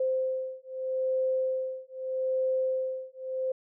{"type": "beating tone pair", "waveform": "sine", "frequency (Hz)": [520, 520.8], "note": ["C5", "C5"], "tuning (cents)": [-11, -8], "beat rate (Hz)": 0.8, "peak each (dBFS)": -30, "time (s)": [0, 3.52], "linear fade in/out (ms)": 5, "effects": []}